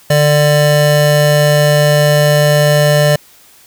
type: tone pair together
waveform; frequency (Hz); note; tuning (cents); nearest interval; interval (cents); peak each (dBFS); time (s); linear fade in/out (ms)
square; 148.3 / 593.2; D3 / D5; +17 / +17; 2 octaves; 2400; -11; 0.1-3.16; 5
effects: white hiss -44 dBFS RMS until 3.66 s